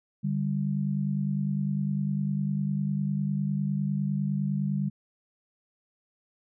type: tone pair together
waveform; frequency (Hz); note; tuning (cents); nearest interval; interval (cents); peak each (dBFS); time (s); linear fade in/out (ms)
sine; 146.83 / 196.73; D3 / G3; 0 / +6; perfect fourth; 506; -28; 0.23-4.9; 20
effects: none